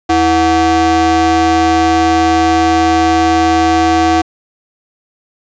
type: ring-modulated tone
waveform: square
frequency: 203.6 Hz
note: G#3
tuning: 34 cents flat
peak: -6 dBFS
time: 0.09-4.22 s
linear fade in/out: 10 ms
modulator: 530 Hz
effects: resampled to 16000 Hz + 8-bit